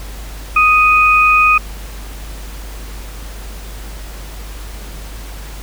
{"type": "tone pair together", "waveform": "sine", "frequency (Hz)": [1245, 2490], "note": ["D#6", "D#7"], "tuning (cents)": [1, 1], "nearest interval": "octave", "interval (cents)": 1200, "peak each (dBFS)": -10, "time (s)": [0.56, 1.58], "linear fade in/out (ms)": 5, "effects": ["added 50 Hz sine -27 dBFS peak until 5.62 s", "pink hiss -35 dBFS RMS until 5.62 s"]}